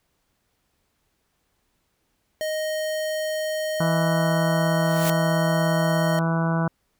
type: tone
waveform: square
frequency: 622.3 Hz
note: D#5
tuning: in tune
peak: -25 dBFS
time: 2.41-6.19 s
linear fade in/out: 0 ms
type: harmonic tone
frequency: 164.81 Hz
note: E3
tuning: in tune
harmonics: 1 / 2 / 3 / 4 / 5 / 6 / 7 / 8 / 9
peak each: -21 / -32 / -35 / -30 / -35 / -32 / -35 / -37 / -33 dBFS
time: 3.8-6.68 s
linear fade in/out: 5 ms
type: noise with exponential growth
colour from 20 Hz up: white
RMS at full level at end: -26 dBFS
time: 4.71-5.1 s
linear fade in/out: 2 ms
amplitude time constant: 83 ms
effects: pink hiss -71 dBFS RMS until 6.99 s